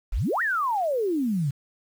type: exponential two-way sweep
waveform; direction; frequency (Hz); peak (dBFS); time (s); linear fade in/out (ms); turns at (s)
sine; up then down; 32.15 to 1921 to 130.4; -22; 0.12-1.51; 10; 0.42
effects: 8-bit